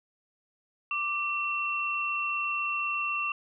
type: tone pair together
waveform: sine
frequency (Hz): 1176 / 2714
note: D6 / E7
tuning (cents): +2 / +50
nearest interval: octave + major second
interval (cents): 1448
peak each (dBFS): -32 / -29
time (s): 0.91-3.32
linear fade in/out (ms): 2
effects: none

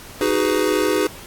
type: chord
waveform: square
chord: G# minor seventh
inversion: second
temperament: just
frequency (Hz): 311.5 / 373.8 / 415.3 / 498.4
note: D#4 / F#4 / G#4 / B4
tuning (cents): +2 / +18 / 0 / +16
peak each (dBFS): -23 / -23 / -22 / -24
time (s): 0.21-1.07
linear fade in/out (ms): 2
effects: pink hiss -39 dBFS RMS until 1.26 s + AAC 64 kbps

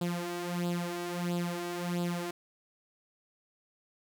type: tone with flanger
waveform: sawtooth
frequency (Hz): 174.61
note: F3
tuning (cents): 0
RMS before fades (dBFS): -34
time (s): 0.01-2.31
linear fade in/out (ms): 5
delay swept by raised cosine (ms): 0.24 to 3.14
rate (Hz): 1.5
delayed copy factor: +0.7
effects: none

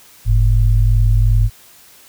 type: tone pair together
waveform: sine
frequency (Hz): 45.49 / 108.2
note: F#1 / A2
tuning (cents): -29 / -29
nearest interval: octave + minor third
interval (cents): 1500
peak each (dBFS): -11 / -13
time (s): 0.25-1.5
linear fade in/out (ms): 50
effects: white hiss -45 dBFS RMS until 2.08 s

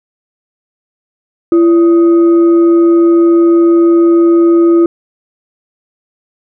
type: tone with frequency modulation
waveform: sine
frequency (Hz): 338.3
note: E4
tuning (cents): +45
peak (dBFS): -4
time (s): 1.52-4.86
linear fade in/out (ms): 2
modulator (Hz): 914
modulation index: 0.21
effects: none

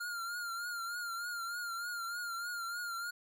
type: tone with vibrato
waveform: square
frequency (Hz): 1403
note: F6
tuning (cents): +8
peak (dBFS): -38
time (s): 0-3.11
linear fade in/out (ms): 10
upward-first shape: triangle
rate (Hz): 3.3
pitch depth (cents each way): 62
effects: none

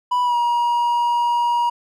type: tone with pitch glide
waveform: triangle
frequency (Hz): 986 to 953.5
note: B5 to A#5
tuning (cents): -3 to +39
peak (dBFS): -14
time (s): 0.11-1.7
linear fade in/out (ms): 10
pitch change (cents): -58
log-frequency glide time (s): 0.23-0.36
effects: none

